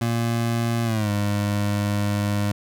25% pulse tone with pitch glide, 116.54 to 102.63 Hz, A#2 to G#2, 0 to -20 cents, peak -17 dBFS, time 0.01-2.52 s, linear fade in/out 5 ms, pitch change -220 cents, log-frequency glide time 0.84-1.1 s, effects none

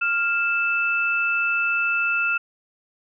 sine tone pair together, 1396.9 / 2637 Hz, F6 / E7, 0 / 0 cents, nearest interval major seventh, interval 1100 cents, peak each -22 dBFS, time 0.01-2.38 s, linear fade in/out 10 ms, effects none

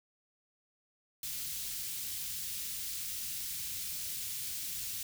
white band-stop noise, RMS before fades -39 dBFS, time 1.23-5.03 s, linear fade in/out 2 ms, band 140 to 3000 Hz, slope 12 dB/octave, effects none

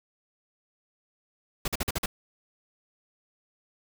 pink noise bursts, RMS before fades -28 dBFS, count 6, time 1.65-2.06 s, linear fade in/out 5 ms, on 30 ms, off 46 ms, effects none

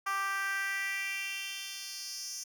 10% pulse tone with high-pass filter sweep, 392 Hz, G4, in tune, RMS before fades -36 dBFS, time 0.06-2.44 s, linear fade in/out 10 ms, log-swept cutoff 1100 to 6100 Hz, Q 3.3, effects none

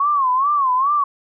sine tone with vibrato, 1090 Hz, C#6, 29 cents flat, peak -14 dBFS, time 0-1.04 s, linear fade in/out 5 ms, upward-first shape sine, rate 2.4 Hz, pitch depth 150 cents each way, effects none

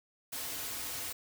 white noise with comb filter, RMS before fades -39 dBFS, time 0.32-1.13 s, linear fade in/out 10 ms, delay 5.1 ms, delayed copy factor -0.95, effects none

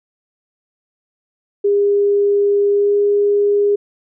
sine tone with pitch glide, 405.3 to 408.4 Hz, G#4 to G#4, -42 to -29 cents, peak -11 dBFS, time 1.64-3.76 s, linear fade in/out 10 ms, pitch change +13 cents, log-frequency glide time 2.71-2.96 s, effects none

